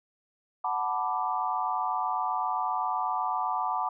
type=chord; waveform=sine; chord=B minor seventh; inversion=second; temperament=equal; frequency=740 / 880 / 987.8 / 1174.7 Hz; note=F#5 / A5 / B5 / D6; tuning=0 / 0 / 0 / 0 cents; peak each=-32 dBFS; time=0.64-3.89 s; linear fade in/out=5 ms; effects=none